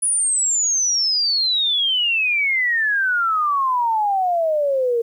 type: exponential sweep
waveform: sine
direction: down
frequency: 9980 to 456.3 Hz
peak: -16 dBFS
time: 0.02-5.02 s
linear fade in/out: 10 ms
effects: 9-bit